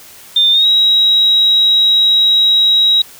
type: tone with pitch glide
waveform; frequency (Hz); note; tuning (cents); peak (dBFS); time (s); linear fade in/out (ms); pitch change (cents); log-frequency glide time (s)
sine; 3599 to 3835; A7 to A#7; +38 to +48; -7; 0.36-3.02; 5; +110; 0.52-0.67
effects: white hiss -38 dBFS RMS until 3.19 s